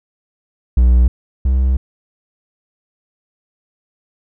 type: tone pair in turn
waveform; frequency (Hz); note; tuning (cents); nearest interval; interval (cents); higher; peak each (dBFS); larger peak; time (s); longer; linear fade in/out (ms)
triangle; 61 / 64.84; B1 / C2; -21 / -15; minor second; 106; second; -5 / -9; first; 0.77-1.08 / 1.45-1.77; second; 5
effects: none